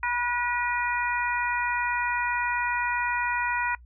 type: harmonic tone with a mistuned harmonic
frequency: 486.1 Hz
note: B4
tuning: 28 cents flat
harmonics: 2 / 3 / 4 / 5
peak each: -28 / -30 / -31 / -32 dBFS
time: 0.03-3.75 s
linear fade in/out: 2 ms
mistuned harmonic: 4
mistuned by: -22 cents
effects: noise-tail reverb RT60 0.1 s tail -24 dB re dry + added 60 Hz sine -47 dBFS peak until 3.85 s